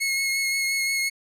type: tone with vibrato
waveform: sawtooth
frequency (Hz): 2173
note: C#7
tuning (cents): -35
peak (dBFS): -19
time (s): 0-1.1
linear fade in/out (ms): 20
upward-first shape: triangle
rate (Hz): 5.7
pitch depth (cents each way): 18
effects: resampled to 32000 Hz